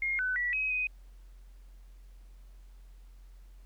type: tone with pitch steps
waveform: sine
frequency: 2136 / 1506 / 1947 / 2540 / 2503 Hz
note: C7 / F#6 / B6 / D#7 / D#7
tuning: +35 / +30 / -25 / +35 / +10 cents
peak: -28 dBFS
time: 0.02-0.87 s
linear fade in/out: 2 ms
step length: 170 ms
effects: added 44 Hz sine -49 dBFS peak until 3.65 s + pink hiss -69 dBFS RMS until 3.65 s